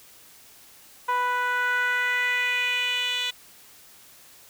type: tone with band-pass filter sweep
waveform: 10% pulse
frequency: 493.9 Hz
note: B4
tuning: in tune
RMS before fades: -25 dBFS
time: 1.08-3.31 s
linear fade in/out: 10 ms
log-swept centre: 1000 to 3600 Hz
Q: 3
effects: white hiss -51 dBFS RMS until 4.49 s